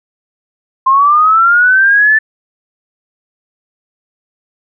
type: linear sweep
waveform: sine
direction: up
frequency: 1046.5 to 1769 Hz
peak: -5 dBFS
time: 0.86-2.19 s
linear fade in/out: 10 ms
effects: none